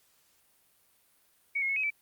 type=tone with pitch steps; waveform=sine; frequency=2237 / 2158 / 2195 / 2542 / 2317 Hz; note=C#7 / C#7 / C#7 / D#7 / D7; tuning=+15 / -47 / -18 / +36 / -24 cents; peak=-27 dBFS; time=1.55-1.905 s; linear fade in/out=10 ms; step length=71 ms; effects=white hiss -67 dBFS RMS until 2.01 s + Opus 48 kbps